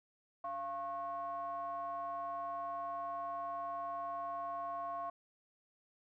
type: ring-modulated tone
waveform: triangle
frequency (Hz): 200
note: G3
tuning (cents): +35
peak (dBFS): -33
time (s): 0.44-5.1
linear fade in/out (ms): 5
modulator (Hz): 890
effects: none